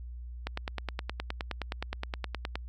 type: click train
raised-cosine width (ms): 0.3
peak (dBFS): -17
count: 21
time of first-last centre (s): 0.47-2.556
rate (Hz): 9.59
effects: added 60 Hz sine -39 dBFS peak until 2.68 s